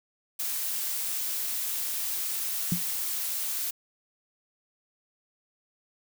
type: noise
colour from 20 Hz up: blue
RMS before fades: -31 dBFS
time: 0.39-3.71 s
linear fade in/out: 10 ms
type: tone with exponential decay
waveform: sine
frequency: 174.1 Hz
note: F3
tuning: 5 cents flat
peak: -20 dBFS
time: 2.72-2.83 s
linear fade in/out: 2 ms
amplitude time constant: 23 ms
effects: none